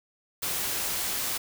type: noise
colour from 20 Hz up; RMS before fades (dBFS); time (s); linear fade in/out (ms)
white; -30; 0.42-1.38; 10
effects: none